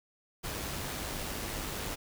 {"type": "noise with amplitude modulation", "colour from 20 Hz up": "pink", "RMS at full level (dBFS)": -36, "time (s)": [0.43, 1.96], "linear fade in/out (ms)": 20, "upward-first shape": "sine", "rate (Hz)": 102, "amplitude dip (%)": 30, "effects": []}